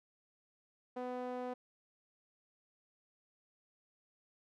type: tone with band-pass filter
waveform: sawtooth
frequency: 249.9 Hz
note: B3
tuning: 21 cents sharp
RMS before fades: -41 dBFS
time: 0.96-1.54 s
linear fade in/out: 10 ms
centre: 600 Hz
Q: 1.6
effects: none